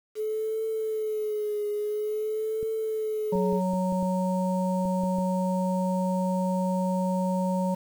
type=tone with vibrato; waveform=sine; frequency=428.8 Hz; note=A4; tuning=45 cents flat; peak=-26 dBFS; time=0.15-3.61 s; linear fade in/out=50 ms; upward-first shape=triangle; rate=0.49 Hz; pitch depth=57 cents each way
type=clicks; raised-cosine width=3 ms; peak=-27 dBFS; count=9; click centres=2.629 / 3.355 / 3.529 / 3.735 / 3.924 / 4.028 / 4.854 / 5.036 / 5.185 s
type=harmonic tone; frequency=185 Hz; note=F#3; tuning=in tune; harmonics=1 / 3 / 5; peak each=-25 / -30 / -32 dBFS; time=3.32-7.75 s; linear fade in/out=10 ms
effects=8-bit